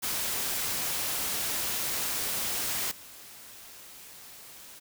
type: noise with level steps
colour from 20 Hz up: white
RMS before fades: -31 / -48 dBFS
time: 0.02-4.8 s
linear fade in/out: 20 ms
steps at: 2.91 s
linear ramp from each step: 5 ms
effects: none